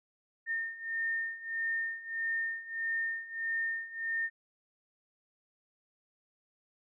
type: beating tone pair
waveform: sine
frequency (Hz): 1820 / 1821.6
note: A#6 / A#6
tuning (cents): -42 / -40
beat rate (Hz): 1.6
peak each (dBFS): -37 / -34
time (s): 0.46-4.3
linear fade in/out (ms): 50
effects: none